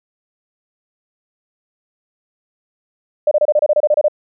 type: tone bursts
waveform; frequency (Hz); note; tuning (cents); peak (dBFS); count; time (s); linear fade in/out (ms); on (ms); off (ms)
sine; 599; D5; +34; -9; 12; 3.27-4.083; 5; 43; 27
effects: none